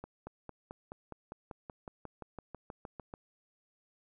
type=accelerating click train; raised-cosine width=1 ms; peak=-29 dBFS; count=18; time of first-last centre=0.04-3.139 s; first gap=230 ms; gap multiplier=0.97; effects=none